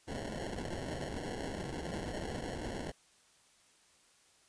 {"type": "noise with sample-and-hold", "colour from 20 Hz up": "white", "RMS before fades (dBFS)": -40, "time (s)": [0.07, 2.92], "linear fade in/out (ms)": 20, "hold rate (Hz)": 1225, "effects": ["white hiss -66 dBFS RMS until 4.48 s", "resampled to 22050 Hz"]}